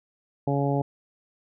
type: harmonic tone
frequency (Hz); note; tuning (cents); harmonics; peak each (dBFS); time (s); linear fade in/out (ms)
140.4; C#3; +22; 1 / 2 / 3 / 4 / 5 / 6; -25 / -28 / -30 / -31 / -32 / -33; 0.47-0.82; 5
effects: none